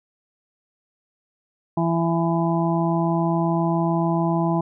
harmonic tone, 167.1 Hz, E3, 24 cents sharp, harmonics 1 / 2 / 4 / 5 / 6, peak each -21 / -24 / -27 / -28 / -29 dBFS, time 1.77-4.61 s, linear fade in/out 5 ms, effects none

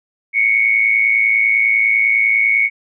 sine tone with amplitude modulation, 2213 Hz, C#7, 3 cents flat, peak -8 dBFS, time 0.33-2.7 s, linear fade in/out 50 ms, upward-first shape sine, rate 110 Hz, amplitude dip 65%, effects none

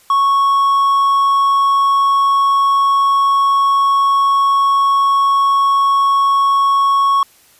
triangle tone, 1106 Hz, C#6, 4 cents flat, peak -8 dBFS, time 0.1-7.23 s, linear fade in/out 2 ms, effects white hiss -49 dBFS RMS until 7.59 s + resampled to 32000 Hz

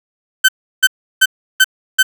30% pulse tone bursts, 1536 Hz, G6, 36 cents flat, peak -3 dBFS, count 5, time 0.44-2.03 s, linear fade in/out 10 ms, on 46 ms, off 340 ms, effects none

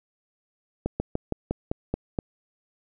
slowing click train, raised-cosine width 2 ms, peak -12 dBFS, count 8, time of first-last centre 0.86-2.188 s, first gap 140 ms, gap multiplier 1.1, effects none

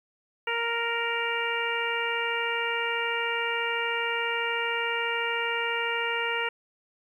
harmonic tone, 466.2 Hz, A#4, in tune, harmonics 1 / 2 / 3 / 4 / 5 / 6, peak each -33 / -33 / -33 / -33 / -33 / -33 dBFS, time 0.47-6.49 s, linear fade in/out 5 ms, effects 10-bit

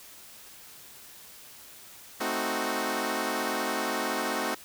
10% pulse chord, A diminished seventh, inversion none, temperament equal, 220 / 261.6 / 311.1 / 370 Hz, A3 / C4 / Eb4 / Gb4, 0 / 0 / 0 / 0 cents, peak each -26 / -25 / -26 / -25 dBFS, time 2.2-4.55 s, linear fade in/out 10 ms, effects white hiss -49 dBFS RMS until 4.64 s

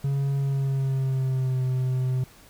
triangle tone with pitch glide, 138.59 to 128.56 Hz, C#3 to C3, 0 to -30 cents, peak -20 dBFS, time 0.04-2.24 s, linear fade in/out 5 ms, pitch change -130 cents, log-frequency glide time 0.37-1.64 s, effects pink hiss -52 dBFS RMS until 2.49 s

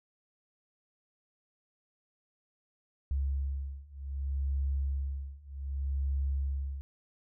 sine beating tone pair, 68.4 / 69.05 Hz, C#2 / C#2, -23 / -6 cents, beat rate 0.65 Hz, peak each -34 / -33 dBFS, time 3.11-6.81 s, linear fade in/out 0 ms, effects none

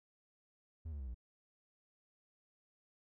triangle tone with pitch steps, 80.1 / 72.61 / 65.82 / 59.66 Hz, E2 / D2 / C2 / A#1, -49 / -19 / +11 / +41 cents, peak -39 dBFS, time 0.85-1.146 s, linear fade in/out 10 ms, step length 74 ms, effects none

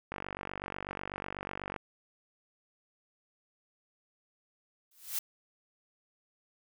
click train, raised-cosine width 0.5 ms, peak -22 dBFS, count 80, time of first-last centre 0.12-1.762 s, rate 48.1 Hz
blue noise with exponential growth, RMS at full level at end -30 dBFS, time 4.91-5.19 s, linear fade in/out 5 ms, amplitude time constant 60 ms
effects none

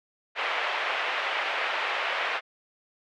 white band-pass noise, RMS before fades -29 dBFS, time 0.35-2.41 s, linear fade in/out 50 ms, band 510 to 2700 Hz, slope 24 dB/octave, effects none

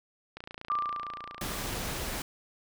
click train, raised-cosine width 0.3 ms, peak -25 dBFS, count 40, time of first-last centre 0.37-1.729 s, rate 28.7 Hz
sine tone with exponential decay, 1183 Hz, D6, 12 cents sharp, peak -25 dBFS, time 0.7-2.04 s, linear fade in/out 1 ms, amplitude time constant 290 ms
pink noise, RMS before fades -35 dBFS, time 1.41-2.22 s, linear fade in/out 2 ms
effects none

